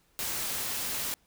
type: noise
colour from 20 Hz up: white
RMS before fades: -33 dBFS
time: 0.19-1.14 s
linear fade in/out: 0 ms
effects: pink hiss -67 dBFS RMS until 1.26 s